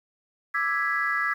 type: chord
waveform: sine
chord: E dominant seventh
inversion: third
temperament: equal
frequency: 1174.7 / 1318.5 / 1661.2 / 1975.5 Hz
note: D6 / E6 / G#6 / B6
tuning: 0 / 0 / 0 / 0 cents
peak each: -31 / -29 / -26 / -28 dBFS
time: 0.54-1.34 s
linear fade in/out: 10 ms
effects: tanh soft clip ceiling -14 dBFS + 9-bit